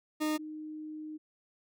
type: tone pair in turn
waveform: 40% pulse / sine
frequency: 307.1 / 308.3 Hz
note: D#4 / D#4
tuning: -23 / -16 cents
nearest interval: unison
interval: 7 cents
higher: second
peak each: -28 / -39 dBFS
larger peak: first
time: 0.2-0.38 / 0.38-1.18 s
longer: second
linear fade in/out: 20 ms
effects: none